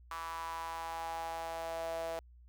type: tone with high-pass filter sweep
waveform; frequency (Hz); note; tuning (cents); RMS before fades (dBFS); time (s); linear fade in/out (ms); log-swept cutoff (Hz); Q
sawtooth; 164.81; E3; 0; -40; 0.11-2.19; 0; 1100 to 610; 6
effects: added 60 Hz sine -55 dBFS peak until 2.48 s